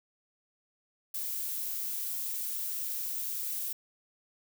violet noise, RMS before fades -35 dBFS, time 1.14-3.73 s, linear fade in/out 5 ms, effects none

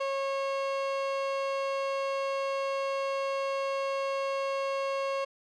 30% pulse tone, 546 Hz, C#5, 26 cents flat, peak -26 dBFS, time 0-5.25 s, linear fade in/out 10 ms, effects low-pass 4000 Hz 12 dB/octave

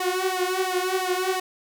sawtooth tone with flanger, 370 Hz, F#4, in tune, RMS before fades -25 dBFS, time 0-1.4 s, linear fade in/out 5 ms, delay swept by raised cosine 1 to 4.7 ms, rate 2.9 Hz, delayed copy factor +0.9, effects none

